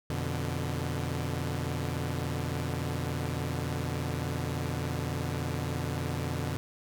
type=tone cluster; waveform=sawtooth; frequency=87 / 123.4 / 146.9 Hz; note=F2 / B2 / D3; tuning=-6 / -1 / +1 cents; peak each=-31 dBFS; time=0.1-6.57 s; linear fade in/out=0 ms; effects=none